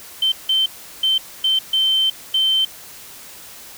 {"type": "tone bursts at uneven times", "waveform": "sine", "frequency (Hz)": 3100, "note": "G7", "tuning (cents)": -20, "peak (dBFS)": -13, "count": 6, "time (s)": [[0.22, 0.32], [0.49, 0.66], [1.03, 1.18], [1.44, 1.59], [1.73, 2.1], [2.34, 2.65]], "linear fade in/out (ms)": 5, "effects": ["tanh soft clip ceiling -9 dBFS", "white hiss -39 dBFS RMS until 3.77 s"]}